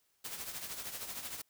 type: noise with tremolo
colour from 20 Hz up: white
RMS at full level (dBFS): -40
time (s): 0.24-1.42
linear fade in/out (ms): 10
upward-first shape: triangle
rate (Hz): 13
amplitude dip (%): 65
effects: white hiss -75 dBFS RMS until 1.49 s